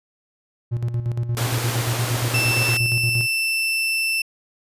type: tone with tremolo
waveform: triangle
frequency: 118.7 Hz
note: A#2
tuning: 32 cents sharp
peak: -17 dBFS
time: 0.71-3.27 s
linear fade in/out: 20 ms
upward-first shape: square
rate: 8.6 Hz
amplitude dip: 60%
type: high-pass noise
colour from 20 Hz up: pink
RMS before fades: -27 dBFS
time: 1.37-2.77 s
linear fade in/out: 0 ms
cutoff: 240 Hz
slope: 48 dB/octave
type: tone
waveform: 35% pulse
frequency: 2666 Hz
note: E7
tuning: 19 cents sharp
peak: -18 dBFS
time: 2.34-4.22 s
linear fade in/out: 5 ms
effects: resampled to 32000 Hz